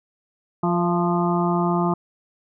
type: harmonic tone with a mistuned harmonic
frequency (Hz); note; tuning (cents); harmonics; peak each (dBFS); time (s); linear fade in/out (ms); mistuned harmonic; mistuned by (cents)
174.61; F3; 0; 1 / 2 / 4 / 5 / 6 / 7; -21 / -24 / -27 / -28 / -29 / -29; 0.63-1.94; 5; 4; -27
effects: none